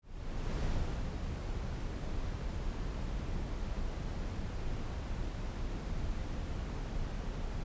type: noise with ADSR envelope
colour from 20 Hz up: brown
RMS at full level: -32 dBFS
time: 0.02-7.64 s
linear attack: 610 ms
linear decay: 430 ms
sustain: -5 dB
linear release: 15 ms
effects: resampled to 16000 Hz